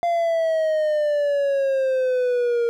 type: exponential sweep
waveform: triangle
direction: down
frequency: 693 to 466.2 Hz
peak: -16 dBFS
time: 0.03-2.69 s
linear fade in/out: 0 ms
effects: none